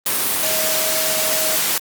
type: tone in noise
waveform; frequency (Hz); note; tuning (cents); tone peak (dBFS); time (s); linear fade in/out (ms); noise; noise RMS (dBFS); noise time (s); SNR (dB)
sine; 632; D#5; +27; -25; 0.43-1.56; 2; white; -19; 0.06-1.78; -9
effects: high-pass 150 Hz 12 dB/octave + Opus 32 kbps